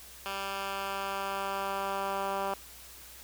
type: tone with band-pass filter sweep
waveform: 10% pulse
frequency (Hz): 196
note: G3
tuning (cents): 0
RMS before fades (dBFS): -34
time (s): 0.26-2.54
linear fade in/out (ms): 0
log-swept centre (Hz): 2200 to 900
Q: 0.85
effects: added 60 Hz sine -57 dBFS peak until 3.23 s + white hiss -50 dBFS RMS until 3.23 s